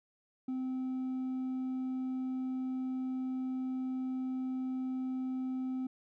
sine tone with hard clipping, 258.5 Hz, C4, 21 cents flat, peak -34 dBFS, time 0.48-5.87 s, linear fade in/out 5 ms, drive 2 dB, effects none

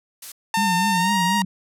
blue noise, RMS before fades -33 dBFS, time 0.22-0.32 s, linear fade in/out 5 ms
sawtooth tone with pitch glide, 900 to 940.4 Hz, A5 to A#5, +39 to +15 cents, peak -15 dBFS, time 0.54-1.42 s, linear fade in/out 2 ms, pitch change +76 cents, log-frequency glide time 0.91-1.15 s
sine tone with vibrato, 188.8 Hz, F#3, 35 cents sharp, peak -22 dBFS, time 0.57-1.45 s, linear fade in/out 5 ms, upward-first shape triangle, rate 4.1 Hz, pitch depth 180 cents each way
effects low-pass 12000 Hz 12 dB/octave

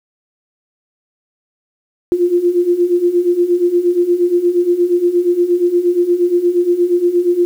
sine beating tone pair, 345.9 / 354.4 Hz, F4 / F4, -17 / +25 cents, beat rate 8.5 Hz, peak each -16 / -12 dBFS, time 2.12-7.45 s, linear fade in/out 0 ms, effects 7-bit

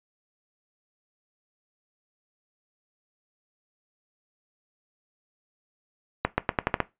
accelerating click train, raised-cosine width 0.5 ms, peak -6 dBFS, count 7, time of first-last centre 6.25-6.803 s, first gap 130 ms, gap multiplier 0.86, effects noise-tail reverb RT60 0.2 s tail -17 dB re dry + resampled to 8000 Hz

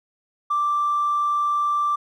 triangle tone with tanh clipping, 1174.7 Hz, D6, in tune, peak -18 dBFS, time 0.5-1.96 s, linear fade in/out 10 ms, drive 1 dB, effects none

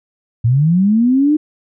sine linear sweep, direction up, 110 to 310 Hz, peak -9 dBFS, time 0.44-1.37 s, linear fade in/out 10 ms, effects none

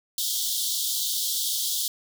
pink high-pass noise, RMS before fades -27 dBFS, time 0.18-1.88 s, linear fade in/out 2 ms, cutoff 3200 Hz, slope 96 dB/octave, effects none

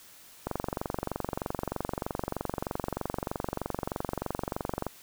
click train, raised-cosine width 1 ms, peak -16 dBFS, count 103, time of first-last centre 0.47-4.867 s, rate 23.2 Hz, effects white hiss -53 dBFS RMS until 5.02 s

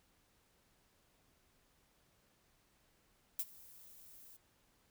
violet noise with ADSR envelope, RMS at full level -35 dBFS, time 3.39-4.37 s, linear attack 4 ms, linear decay 44 ms, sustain -23 dB, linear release 10 ms, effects pink hiss -73 dBFS RMS until 4.9 s

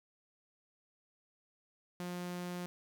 sawtooth tone, 177.6 Hz, F3, 29 cents sharp, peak -35 dBFS, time 2-2.66 s, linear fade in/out 0 ms, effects 11-bit

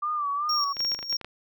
sine tone with vibrato, 1174.7 Hz, D6, in tune, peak -25 dBFS, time 0.02-0.73 s, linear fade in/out 10 ms, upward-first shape sine, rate 2.6 Hz, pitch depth 72 cents each way
triangle tone with tremolo, 5560 Hz, F8, 9 cents flat, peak -23 dBFS, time 0.49-1.17 s, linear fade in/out 5 ms, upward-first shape square, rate 3.3 Hz, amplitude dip 70%
clicks, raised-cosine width 0.3 ms, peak -22 dBFS, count 10, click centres 0.768 / 0.805 / 0.849 / 0.918 / 0.948 / 0.99 / 1.028 / 1.127 / 1.213 / 1.246 s
effects none

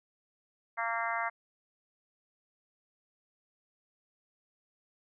harmonic tone, 230.1 Hz, A#3, 22 cents flat, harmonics 3 / 4 / 5 / 6 / 7 / 8 / 9, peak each -37 / -37 / -37 / -39 / -39 / -41 / -39 dBFS, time 0.77-1.3 s, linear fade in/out 20 ms, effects none

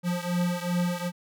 square beating tone pair, 175.4 / 178 Hz, F3 / F3, +8 / +33 cents, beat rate 2.6 Hz, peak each -28 / -30 dBFS, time 0.03-1.12 s, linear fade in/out 50 ms, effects none

